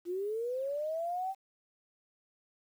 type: linear sweep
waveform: sine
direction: up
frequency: 339.3 to 783 Hz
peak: -32 dBFS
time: 0.05-1.35 s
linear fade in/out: 50 ms
effects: 10-bit